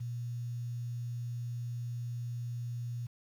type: tone with quantisation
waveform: sine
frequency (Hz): 120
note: B2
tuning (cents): -49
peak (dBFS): -35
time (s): 0-3.07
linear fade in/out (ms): 10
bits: 10
effects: none